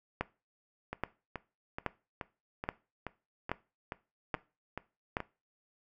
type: two click trains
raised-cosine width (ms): 0.5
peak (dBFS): -22 / -16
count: 11 / 7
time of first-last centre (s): 0.93-5.204 / 0.21-5.169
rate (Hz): 2.34 / 1.21
effects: noise-tail reverb RT60 0.3 s tail -19 dB re dry